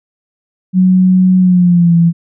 sine tone with pitch glide, 185 to 168.67 Hz, F#3 to E3, 0 to +40 cents, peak -5 dBFS, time 0.73-2.13 s, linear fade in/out 50 ms, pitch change -160 cents, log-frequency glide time 1.39-1.95 s, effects none

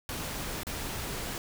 pink noise with dropouts, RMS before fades -36 dBFS, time 0.09-1.38 s, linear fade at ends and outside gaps 1 ms, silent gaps 0.633-0.668 s, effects none

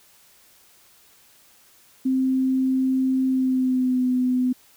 sine tone with pitch glide, 261.6 to 252.5 Hz, C4 to B3, 0 to +39 cents, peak -18 dBFS, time 2.05-4.53 s, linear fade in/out 10 ms, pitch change -61 cents, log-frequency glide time 3.27-4.06 s, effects white hiss -55 dBFS RMS until 4.76 s

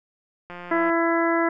click train, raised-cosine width 0.5 ms, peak -23 dBFS, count 71, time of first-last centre 0.5-0.898 s, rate 176 Hz
harmonic tone, 334 Hz, E4, 23 cents sharp, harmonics 1 / 2 / 3 / 4 / 5 / 6, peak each -22 / -25 / -27 / -28 / -29 / -30 dBFS, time 0.71-1.49 s, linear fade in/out 5 ms
effects none

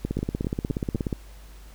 two click trains, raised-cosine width 3 ms, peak -15 / -13 dBFS, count 4 / 19, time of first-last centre 0.19-0.957 / 0.05-1.128 s, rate 3.91 / 16.7 Hz, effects added 50 Hz sine -43 dBFS peak until 1.74 s + pink hiss -53 dBFS RMS until 1.74 s

